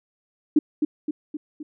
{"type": "tone with echo", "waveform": "sine", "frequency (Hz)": 301.7, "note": "D4", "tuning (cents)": 47, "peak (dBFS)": -12, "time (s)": [0.56, 0.59], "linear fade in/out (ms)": 5, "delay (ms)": 260, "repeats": 4, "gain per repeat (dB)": -5, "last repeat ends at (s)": 1.63, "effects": []}